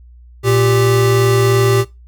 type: tone pair together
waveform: square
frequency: 116.51 / 392.6 Hz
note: A#2 / G4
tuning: 0 / +3 cents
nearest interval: octave + major sixth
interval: 2103 cents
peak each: -14 dBFS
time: 0.43-1.85 s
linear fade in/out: 50 ms
effects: noise-tail reverb RT60 0.2 s tail -18 dB re dry + added 60 Hz sine -38 dBFS peak until 2.07 s